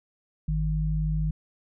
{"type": "tone pair together", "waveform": "sine", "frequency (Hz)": [51.89, 155.5], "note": ["G#1", "D#3"], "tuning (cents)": [-1, -1], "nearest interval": "octave + perfect fifth", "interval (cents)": 1900, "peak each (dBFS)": -26, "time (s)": [0.48, 1.31], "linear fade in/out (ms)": 5, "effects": []}